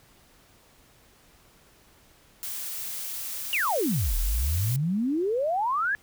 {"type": "noise", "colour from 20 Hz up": "blue", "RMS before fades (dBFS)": -34, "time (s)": [2.43, 4.76], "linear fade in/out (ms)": 0}
{"type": "exponential two-way sweep", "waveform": "sine", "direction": "down then up", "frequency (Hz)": [2960, 36.71, 1741], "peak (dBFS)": -23, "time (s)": [3.53, 5.95], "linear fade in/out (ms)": 0, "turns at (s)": 4.16}
{"effects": ["pink hiss -58 dBFS RMS until 6.02 s"]}